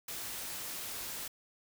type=noise; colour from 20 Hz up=white; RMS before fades=-41 dBFS; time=0.08-1.28 s; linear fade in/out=5 ms; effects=none